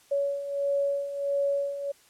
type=beating tone pair; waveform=sine; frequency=561 / 562.5 Hz; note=C#5 / C#5; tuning=+21 / +25 cents; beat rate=1.5 Hz; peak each=-32 / -26 dBFS; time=0.11-1.92 s; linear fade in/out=10 ms; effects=white hiss -59 dBFS RMS until 2.09 s + low-pass 11000 Hz 12 dB/octave